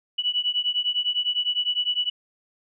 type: beating tone pair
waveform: sine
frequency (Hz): 2947 / 2956.9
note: F#7 / F#7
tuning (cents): -8 / -2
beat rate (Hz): 9.9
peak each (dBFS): -25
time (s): 0.18-2.1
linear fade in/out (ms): 10
effects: none